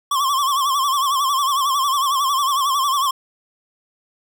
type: tone with vibrato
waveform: square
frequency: 1100 Hz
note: C#6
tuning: 14 cents flat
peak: -17 dBFS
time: 0.11-3.11 s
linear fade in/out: 5 ms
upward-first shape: sine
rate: 11 Hz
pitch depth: 100 cents each way
effects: none